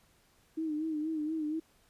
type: tone with vibrato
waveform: sine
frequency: 311.1 Hz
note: D#4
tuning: in tune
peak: -31 dBFS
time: 0.57-1.6 s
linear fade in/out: 10 ms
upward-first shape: sine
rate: 4.2 Hz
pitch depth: 65 cents each way
effects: pink hiss -67 dBFS RMS until 1.89 s + resampled to 32000 Hz